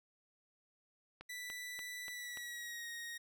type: click train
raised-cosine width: 0.3 ms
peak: -33 dBFS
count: 5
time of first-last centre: 1.21-2.373 s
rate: 3.44 Hz
type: tone with pitch glide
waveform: sawtooth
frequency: 1975.5 to 1873.3 Hz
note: B6 to A#6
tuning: 0 to +8 cents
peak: -40 dBFS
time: 1.29-3.18 s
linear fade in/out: 10 ms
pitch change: -92 cents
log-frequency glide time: 2.1-2.87 s
effects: none